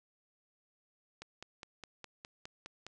click train, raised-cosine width 0.2 ms, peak -28 dBFS, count 9, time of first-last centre 1.22-2.866 s, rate 4.86 Hz, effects resampled to 24000 Hz + 9-bit

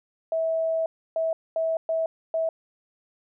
sine tone bursts at uneven times, 650 Hz, E5, 24 cents flat, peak -22 dBFS, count 5, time 0.32-0.86 / 1.16-1.33 / 1.56-1.77 / 1.89-2.06 / 2.34-2.49 s, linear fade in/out 2 ms, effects none

